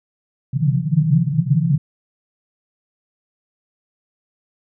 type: band-pass noise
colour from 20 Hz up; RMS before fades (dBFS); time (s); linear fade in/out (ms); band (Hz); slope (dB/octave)
white; -17; 0.53-1.78; 5; 130 to 170; 96
effects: none